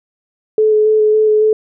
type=tone with vibrato; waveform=sine; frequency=430 Hz; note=A4; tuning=40 cents flat; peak=-8 dBFS; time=0.58-1.53 s; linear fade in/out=2 ms; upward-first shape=square; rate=3.6 Hz; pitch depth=11 cents each way; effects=none